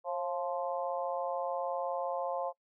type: harmonic tone with a mistuned harmonic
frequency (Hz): 174.1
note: F3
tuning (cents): -5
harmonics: 3 / 4 / 5 / 6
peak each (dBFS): -35 / -37 / -39 / -41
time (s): 0.04-2.53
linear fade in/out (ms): 50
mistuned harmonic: 3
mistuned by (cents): +49
effects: noise-tail reverb RT60 0.1 s tail -24 dB re dry